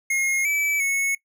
square tone with pitch steps, 2149 / 2304 / 2201 Hz, C7 / D7 / C#7, +46 / -34 / -13 cents, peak -21 dBFS, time 0.1-1.15 s, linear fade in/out 5 ms, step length 350 ms, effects noise-tail reverb RT60 0.1 s tail -20 dB re dry

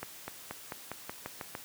accelerating click train, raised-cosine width 0.5 ms, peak -22 dBFS, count 9, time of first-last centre 0.03-1.551 s, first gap 250 ms, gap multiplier 0.92, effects white hiss -49 dBFS RMS until 1.64 s + high-pass 80 Hz 12 dB/octave

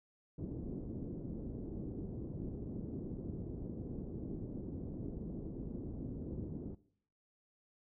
white low-pass noise, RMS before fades -43 dBFS, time 0.38-6.75 s, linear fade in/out 5 ms, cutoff 340 Hz, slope 24 dB/octave, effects noise-tail reverb RT60 0.6 s tail -19 dB re dry

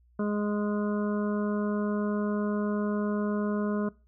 harmonic tone, 207.7 Hz, G#3, in tune, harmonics 1 / 2 / 3 / 5 / 6 / 7, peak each -27 / -33 / -37 / -41 / -43 / -44 dBFS, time 0.19-3.89 s, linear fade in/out 5 ms, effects noise-tail reverb RT60 0.3 s tail -22 dB re dry + added 60 Hz sine -59 dBFS peak until 4.07 s

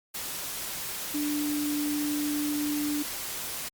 sine tone in noise, 294.7 Hz, D4, 6 cents sharp, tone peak -27 dBFS, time 1.14-3.03 s, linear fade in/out 10 ms, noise white, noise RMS -35 dBFS, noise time 0.14-3.69 s, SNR +5 dB, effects Opus 48 kbps

